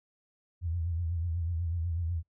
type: tone with vibrato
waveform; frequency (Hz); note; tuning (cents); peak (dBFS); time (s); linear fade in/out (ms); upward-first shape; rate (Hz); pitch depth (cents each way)
sine; 84.4; E2; +41; -29; 0.61-2.23; 50; triangle; 8.1; 100
effects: noise-tail reverb RT60 0.1 s tail -22 dB re dry